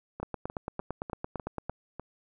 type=two click trains; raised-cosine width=1 ms; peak=-19 / -24 dBFS; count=14 / 7; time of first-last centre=0.23-1.696 / 0.2-1.996 s; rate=8.87 / 3.34 Hz; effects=none